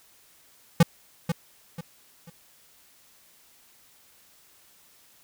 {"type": "tone with echo", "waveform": "square", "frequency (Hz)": 168, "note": "E3", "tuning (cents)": 33, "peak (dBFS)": -13, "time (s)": [0.8, 0.83], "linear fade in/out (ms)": 5, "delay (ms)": 490, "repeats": 3, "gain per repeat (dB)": -10, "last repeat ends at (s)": 2.3, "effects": ["white hiss -58 dBFS RMS until 5.23 s"]}